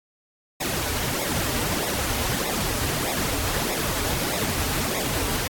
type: noise with flanger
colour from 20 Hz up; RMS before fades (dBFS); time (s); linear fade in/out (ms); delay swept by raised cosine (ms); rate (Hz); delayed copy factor
pink; -26; 0.6-5.48; 10; 0.66 to 5.86; 1.6; -0.75
effects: AAC 64 kbps